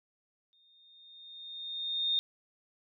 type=tone with exponential growth; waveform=sine; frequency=3665 Hz; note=A#7; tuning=30 cents flat; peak=-25 dBFS; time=0.53-2.19 s; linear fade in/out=0 ms; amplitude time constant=360 ms; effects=none